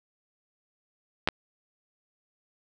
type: clicks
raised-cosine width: 0.3 ms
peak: -8 dBFS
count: 2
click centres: 1.275 / 1.287 s
effects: none